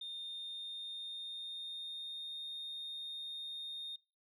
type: tone with pitch glide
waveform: sine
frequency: 3642 to 3676 Hz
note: A#7 to A#7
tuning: -41 to -25 cents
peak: -40 dBFS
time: 0.01-3.96 s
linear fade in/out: 5 ms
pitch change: +16 cents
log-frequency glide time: 0.2-2.46 s
effects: noise-tail reverb RT60 0.3 s tail -23 dB re dry + tanh soft clip ceiling -39 dBFS